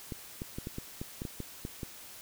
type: clicks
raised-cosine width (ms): 3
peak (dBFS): -24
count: 11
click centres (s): 0.122 / 0.419 / 0.585 / 0.671 / 0.784 / 1.015 / 1.219 / 1.252 / 1.403 / 1.651 / 1.832
effects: white hiss -49 dBFS RMS until 2.21 s